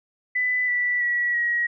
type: tone with pitch steps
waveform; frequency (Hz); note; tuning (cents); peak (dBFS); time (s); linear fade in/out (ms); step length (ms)
sine; 1997 / 1965 / 1933.4 / 1902.4; B6 / B6 / B6 / A#6; +19 / -9 / -37 / +35; -20; 0.35-1.67; 10; 330
effects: none